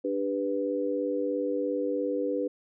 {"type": "chord", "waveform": "sine", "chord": "G major", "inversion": "second", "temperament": "equal with one note detuned", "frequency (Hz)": [293.7, 396.8, 493.9], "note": ["D4", "G4", "B4"], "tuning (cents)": [0, 21, 0], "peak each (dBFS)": [-31, -33, -29], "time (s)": [0.04, 2.48], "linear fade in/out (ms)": 10, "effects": []}